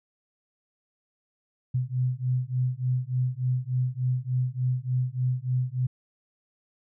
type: beating tone pair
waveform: sine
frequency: 125.1 / 128.5 Hz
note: B2 / C3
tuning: +23 / -31 cents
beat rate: 3.4 Hz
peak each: -27 / -27 dBFS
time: 1.74-5.87 s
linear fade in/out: 10 ms
effects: none